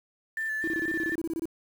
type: tone with vibrato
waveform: sine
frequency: 1760 Hz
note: A6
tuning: in tune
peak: -28 dBFS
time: 0.37-1.15 s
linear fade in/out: 2 ms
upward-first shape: square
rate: 4.1 Hz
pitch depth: 18 cents each way
type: tone bursts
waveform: sine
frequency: 327.9 Hz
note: E4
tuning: 9 cents flat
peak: -27 dBFS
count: 14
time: 0.64-1.455 s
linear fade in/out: 0 ms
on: 35 ms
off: 25 ms
effects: tanh soft clip ceiling -20 dBFS + 8-bit